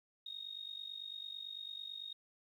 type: tone with amplitude modulation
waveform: sine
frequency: 3729 Hz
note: A#7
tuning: in tune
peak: -40 dBFS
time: 0.26-2.13 s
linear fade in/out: 5 ms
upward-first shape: sine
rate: 49 Hz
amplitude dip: 80%
effects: 12-bit

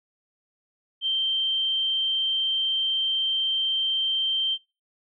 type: tone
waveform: sine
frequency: 3136 Hz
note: G7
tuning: in tune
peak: -22 dBFS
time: 1.01-4.58 s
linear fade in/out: 50 ms
effects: noise-tail reverb RT60 0.3 s tail -24 dB re dry

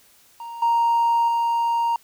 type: tone with level steps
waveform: triangle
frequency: 932.3 Hz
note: A#5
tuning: in tune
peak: -30 / -13 / -16 dBFS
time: 0.4-1.96 s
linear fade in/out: 2 ms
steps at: 0.62 / 1.28 s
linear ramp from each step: 5 ms
effects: tanh soft clip ceiling -12 dBFS + white hiss -55 dBFS RMS until 2.03 s

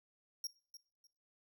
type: tone with echo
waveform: 40% pulse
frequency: 5588 Hz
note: F8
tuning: in tune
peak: -37 dBFS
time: 0.44-0.47 s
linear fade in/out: 2 ms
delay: 300 ms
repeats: 2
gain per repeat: -13 dB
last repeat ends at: 1.07 s
effects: noise-tail reverb RT60 0.4 s tail -20 dB re dry

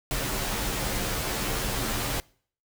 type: noise with comb filter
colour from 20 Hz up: pink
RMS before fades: -29 dBFS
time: 0.11-2.2 s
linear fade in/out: 0 ms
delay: 12 ms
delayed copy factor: -0.85
effects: noise-tail reverb RT60 0.5 s tail -24 dB re dry

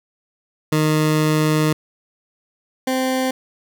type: tone pair in turn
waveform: 20% pulse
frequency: 154.5 / 259.8 Hz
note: D#3 / C4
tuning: -12 / -12 cents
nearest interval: major sixth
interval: 900 cents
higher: second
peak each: -10 / -13 dBFS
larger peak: first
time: 0.72-1.73 / 2.87-3.31 s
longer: first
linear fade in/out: 5 ms
effects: none

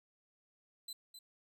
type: tone with echo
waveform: sawtooth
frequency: 4030 Hz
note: B7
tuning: 34 cents sharp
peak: -40 dBFS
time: 0.88-0.93 s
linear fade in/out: 5 ms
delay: 260 ms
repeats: 1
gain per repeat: -8 dB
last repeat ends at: 1.19 s
effects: none

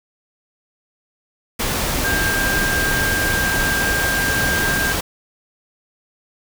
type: tone in noise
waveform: sine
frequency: 1594 Hz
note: G6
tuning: 28 cents sharp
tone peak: -19 dBFS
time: 2.04-4.93 s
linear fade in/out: 10 ms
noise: pink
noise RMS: -21 dBFS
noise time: 1.59-5.01 s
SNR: -1 dB
effects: none

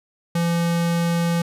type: tone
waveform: square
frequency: 169.9 Hz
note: F3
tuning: 47 cents flat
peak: -19 dBFS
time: 0.35-1.42 s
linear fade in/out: 5 ms
effects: resampled to 32000 Hz

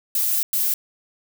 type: noise bursts at uneven times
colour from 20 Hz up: violet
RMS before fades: -21 dBFS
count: 2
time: 0.15-0.43 / 0.53-0.74 s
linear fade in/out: 2 ms
effects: none

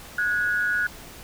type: tone pair together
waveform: sine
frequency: 1458.2 / 1661.2 Hz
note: F#6 / G#6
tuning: -26 / 0 cents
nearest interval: major second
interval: 226 cents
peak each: -22 / -27 dBFS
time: 0.18-0.87 s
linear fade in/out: 5 ms
effects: pink hiss -43 dBFS RMS until 1.23 s

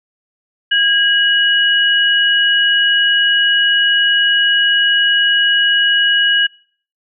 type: tone pair together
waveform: sine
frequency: 1636 / 2915 Hz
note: G#6 / F#7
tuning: -26 / -26 cents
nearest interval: minor seventh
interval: 1000 cents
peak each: -13 dBFS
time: 0.71-6.47 s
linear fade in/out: 10 ms
effects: noise-tail reverb RT60 0.5 s tail -25 dB re dry

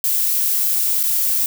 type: noise with dropouts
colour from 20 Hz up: violet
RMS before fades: -18 dBFS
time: 0.04-1.46 s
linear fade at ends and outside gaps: 1 ms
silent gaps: 1.031-1.036 s
effects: none

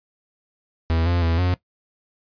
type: tone with pitch steps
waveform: 45% pulse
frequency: 81.9 / 87 / 82.9 / 90 Hz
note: E2 / F2 / E2 / F#2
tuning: -11 / -6 / +10 / -47 cents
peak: -18 dBFS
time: 0.9-1.54 s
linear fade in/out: 0 ms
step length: 160 ms
effects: noise-tail reverb RT60 0.1 s tail -18 dB re dry + resampled to 11025 Hz

